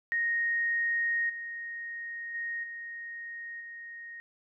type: tone with level steps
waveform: sine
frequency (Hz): 1864.7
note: A#6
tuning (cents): 0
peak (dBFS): -26 / -36 / -32 / -38 / -41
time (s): 0.12-4.2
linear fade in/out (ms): 0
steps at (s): 1.29 / 2.34 / 2.63 / 3.6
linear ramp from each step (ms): 10
effects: none